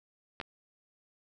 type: clicks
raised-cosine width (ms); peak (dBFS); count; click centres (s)
0.3; -19 / -26; 2; 0.401 / 0.413
effects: none